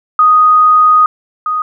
sine tone pair in turn, 1244.5 / 1244.5 Hz, D#6 / D#6, 0 / 0 cents, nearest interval unison, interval 0 cents, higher neither, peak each -4 / -12 dBFS, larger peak first, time 0.19-1.06 / 1.46-1.62 s, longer first, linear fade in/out 2 ms, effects none

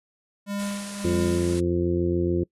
square tone with tremolo, 201.6 Hz, G3, 49 cents sharp, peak -27 dBFS, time 0.46-1.58 s, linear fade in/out 50 ms, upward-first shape sine, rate 1.7 Hz, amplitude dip 65%
white low-pass noise, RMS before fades -40 dBFS, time 0.58-1.61 s, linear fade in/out 20 ms, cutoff 11000 Hz, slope 96 dB/octave
harmonic tone, 87 Hz, F2, 6 cents flat, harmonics 1 / 2 / 3 / 4 / 5 / 6, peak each -28 / -28 / -32 / -23 / -36 / -35 dBFS, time 1.04-2.44 s, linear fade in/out 10 ms
effects noise-tail reverb RT60 0.1 s tail -23 dB re dry + resampled to 32000 Hz

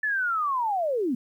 sine linear sweep, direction down, 1760 to 223 Hz, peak -23 dBFS, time 0.03-1.15 s, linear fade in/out 5 ms, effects 10-bit

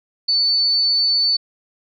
sine tone, 4496 Hz, C#8, 24 cents sharp, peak -14 dBFS, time 0.28-1.37 s, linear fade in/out 10 ms, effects none

